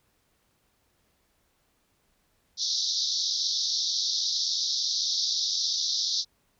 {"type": "band-pass noise", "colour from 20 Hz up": "white", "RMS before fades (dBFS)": -28, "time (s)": [2.57, 6.25], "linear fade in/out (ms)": 50, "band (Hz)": [3600, 5900], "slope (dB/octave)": 96, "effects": ["pink hiss -70 dBFS RMS until 6.59 s"]}